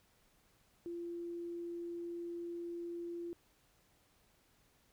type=tone; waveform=sine; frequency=343.3 Hz; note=F4; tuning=30 cents flat; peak=-40 dBFS; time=0.86-3.33 s; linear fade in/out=0 ms; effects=pink hiss -71 dBFS RMS until 4.92 s